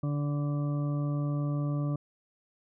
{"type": "harmonic tone", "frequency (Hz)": 145.4, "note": "D3", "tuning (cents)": -17, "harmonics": [1, 2, 3, 4, 5, 7, 8], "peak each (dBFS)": [-28, -35, -50, -42, -54, -55, -46], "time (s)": [0.03, 1.96], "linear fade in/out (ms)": 5, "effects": []}